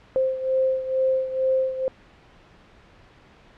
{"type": "beating tone pair", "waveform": "sine", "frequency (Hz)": [523.3, 525.5], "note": ["C5", "C5"], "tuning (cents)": [0, 7], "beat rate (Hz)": 2.2, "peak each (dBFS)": [-21, -26], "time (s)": [0.16, 1.88], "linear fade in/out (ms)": 0, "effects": ["pink hiss -52 dBFS RMS until 3.57 s", "low-pass 3000 Hz 12 dB/octave"]}